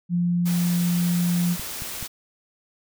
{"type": "tone", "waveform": "sine", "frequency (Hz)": 174.61, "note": "F3", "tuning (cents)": 0, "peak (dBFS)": -19, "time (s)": [0.09, 1.57], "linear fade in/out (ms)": 50}
{"type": "noise", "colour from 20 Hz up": "white", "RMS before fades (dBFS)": -33, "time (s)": [0.45, 2.08], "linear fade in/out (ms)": 20}
{"type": "clicks", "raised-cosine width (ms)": 5, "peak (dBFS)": -23, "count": 3, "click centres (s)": [1.596, 1.821, 2.027]}
{"effects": []}